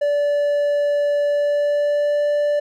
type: tone with pitch glide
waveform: triangle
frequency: 580 to 586.1 Hz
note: D5 to D5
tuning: -22 to -4 cents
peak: -14 dBFS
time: 0.01-2.6 s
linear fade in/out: 10 ms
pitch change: +18 cents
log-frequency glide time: 1.25-2.28 s
effects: none